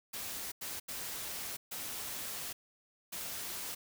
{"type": "noise bursts at uneven times", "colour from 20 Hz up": "white", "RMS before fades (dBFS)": -41, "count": 5, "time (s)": [[0.13, 0.52], [0.61, 0.8], [0.88, 1.57], [1.71, 2.53], [3.12, 3.75]], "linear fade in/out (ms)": 10, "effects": []}